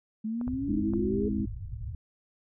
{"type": "exponential sweep", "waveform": "sine", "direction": "up", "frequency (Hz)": [213.9, 423.2], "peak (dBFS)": -29, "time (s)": [0.24, 1.29], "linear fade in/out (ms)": 10}
{"type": "clicks", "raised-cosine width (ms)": 1, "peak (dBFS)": -29, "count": 3, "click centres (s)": [0.413, 0.479, 0.936]}
{"type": "low-pass noise", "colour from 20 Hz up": "white", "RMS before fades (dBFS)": -37, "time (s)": [0.47, 1.95], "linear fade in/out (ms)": 2, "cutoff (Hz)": 120, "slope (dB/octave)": 48}
{"type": "chord", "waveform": "sine", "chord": "Ab augmented", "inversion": "none", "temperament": "equal with one note detuned", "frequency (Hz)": [207.7, 261.6, 322.8], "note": ["Ab3", "C4", "E4"], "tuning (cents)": [0, 0, -36], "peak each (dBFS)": [-29, -34, -35], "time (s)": [0.68, 1.46], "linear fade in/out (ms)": 10}
{"effects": []}